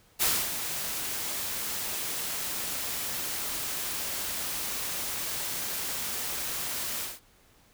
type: noise with ADSR envelope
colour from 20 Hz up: white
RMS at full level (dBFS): -24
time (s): 0.19-7.2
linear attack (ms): 32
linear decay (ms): 260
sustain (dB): -9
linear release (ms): 190
effects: pink hiss -61 dBFS RMS until 7.73 s